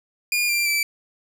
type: tone with pitch steps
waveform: sawtooth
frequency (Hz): 2423 / 2373 / 2324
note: D#7 / D7 / D7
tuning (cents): -47 / +17 / -19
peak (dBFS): -16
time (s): 0.32-0.83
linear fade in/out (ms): 2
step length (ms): 170
effects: none